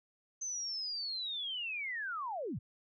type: linear sweep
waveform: sine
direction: down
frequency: 6260 to 77.5 Hz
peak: -36 dBFS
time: 0.41-2.59 s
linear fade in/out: 10 ms
effects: none